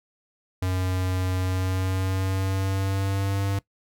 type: tone with pitch glide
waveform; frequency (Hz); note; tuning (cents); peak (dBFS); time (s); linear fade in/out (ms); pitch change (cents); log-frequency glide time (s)
square; 92.5 to 98.57; F#2 to G2; 0 to +10; -24; 0.62-3.59; 5; +110; 1.4-3.4
effects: noise-tail reverb RT60 0.1 s tail -19 dB re dry